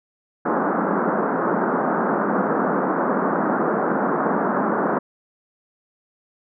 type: band-pass noise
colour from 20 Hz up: pink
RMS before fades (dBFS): -21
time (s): 0.45-4.99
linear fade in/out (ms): 10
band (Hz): 180 to 1500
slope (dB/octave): 48
effects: none